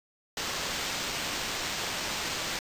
white noise with sample-and-hold, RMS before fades -33 dBFS, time 0.37-2.59 s, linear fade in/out 2 ms, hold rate 11025 Hz, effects resampled to 32000 Hz

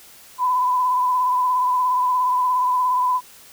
sine tone with vibrato, 1003 Hz, B5, 26 cents sharp, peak -16 dBFS, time 0.38-3.21 s, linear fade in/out 50 ms, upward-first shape triangle, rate 17 Hz, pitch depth 35 cents each way, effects white hiss -46 dBFS RMS until 3.52 s

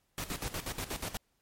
pink noise with tremolo, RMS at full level -36 dBFS, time 0.18-1.17 s, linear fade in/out 0 ms, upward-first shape square, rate 8.3 Hz, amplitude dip 75%, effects pink hiss -75 dBFS RMS until 1.41 s + MP3 64 kbps

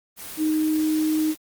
sine tone in noise, 311.1 Hz, D#4, in tune, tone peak -19 dBFS, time 0.37-1.35 s, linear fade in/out 50 ms, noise white, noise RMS -36 dBFS, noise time 0.16-1.37 s, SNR +14 dB, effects Opus 24 kbps

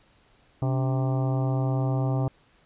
harmonic tone with a mistuned harmonic, 130.81 Hz, C3, in tune, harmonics 1 / 2 / 3 / 4 / 5 / 6 / 7 / 8 / 9, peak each -23 / -32 / -37 / -38 / -36 / -38 / -43 / -46 / -45 dBFS, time 0.62-2.28 s, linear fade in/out 2 ms, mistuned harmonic 2, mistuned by +130 cents, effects pink hiss -61 dBFS RMS until 2.65 s + resampled to 8000 Hz

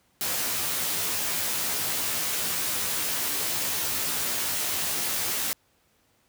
white noise with comb filter, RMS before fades -28 dBFS, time 0.21-5.53 s, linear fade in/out 0 ms, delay 15 ms, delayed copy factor -0.95, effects pink hiss -66 dBFS RMS until 6.28 s + high-pass 60 Hz 12 dB/octave

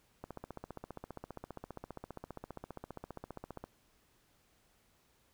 click train, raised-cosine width 1 ms, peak -29 dBFS, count 52, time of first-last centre 0.24-3.64 s, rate 15 Hz, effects pink hiss -71 dBFS RMS until 5.33 s

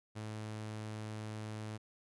sawtooth tone, 108 Hz, A2, 32 cents flat, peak -37 dBFS, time 0.15-1.78 s, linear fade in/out 20 ms, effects resampled to 24000 Hz

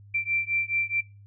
sine beating tone pair, 2349 / 2353.7 Hz, D7 / D7, 0 / +3 cents, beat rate 4.7 Hz, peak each -28 dBFS, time 0.14-1.01 s, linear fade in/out 10 ms, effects noise-tail reverb RT60 0.3 s tail -22 dB re dry + added 101 Hz sine -47 dBFS peak until 1.26 s

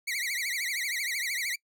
sawtooth tone with vibrato, 2099 Hz, C7, 5 cents sharp, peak -26 dBFS, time 0.07-1.56 s, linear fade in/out 10 ms, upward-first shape triangle, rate 13 Hz, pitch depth 210 cents each way, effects noise-tail reverb RT60 0.1 s tail -25 dB re dry

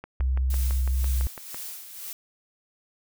click train, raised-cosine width 0.5 ms, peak -23 dBFS, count 10, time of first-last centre 0.04-1.545 s, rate 5.98 Hz
sine tone with vibrato, 64.5 Hz, C2, 24 cents flat, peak -21 dBFS, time 0.2-1.27 s, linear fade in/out 0 ms, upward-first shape triangle, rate 1.5 Hz, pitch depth 11 cents each way
blue noise with tremolo, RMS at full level -36 dBFS, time 0.5-2.13 s, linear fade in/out 2 ms, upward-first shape sine, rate 2 Hz, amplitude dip 60%
effects none

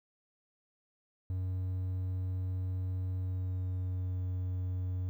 triangle tone with pitch glide, 92.5 to 91.6 Hz, F#2 to F#2, 0 to -17 cents, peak -30 dBFS, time 1.3-5.09 s, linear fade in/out 0 ms, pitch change -17 cents, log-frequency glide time 3.18-4.26 s, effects 12-bit

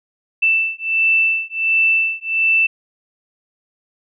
sine beating tone pair, 2657 / 2658.4 Hz, E7 / E7, +13 / +14 cents, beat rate 1.4 Hz, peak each -17 dBFS, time 0.42-2.67 s, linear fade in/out 10 ms, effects none

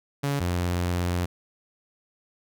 sawtooth tone pair in turn, 141.3 / 88.32 Hz, C#3 / F2, +34 / +20 cents, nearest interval minor sixth, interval 814 cents, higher first, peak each -20 dBFS, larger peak neither, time 0.23-0.4 / 0.4-1.26 s, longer second, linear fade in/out 10 ms, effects none

